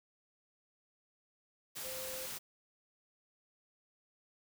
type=tone in noise; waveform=sine; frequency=520 Hz; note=C5; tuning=11 cents flat; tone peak=-45 dBFS; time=1.83-2.27 s; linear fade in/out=20 ms; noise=white; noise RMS=-43 dBFS; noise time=1.75-2.39 s; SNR=-5 dB; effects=none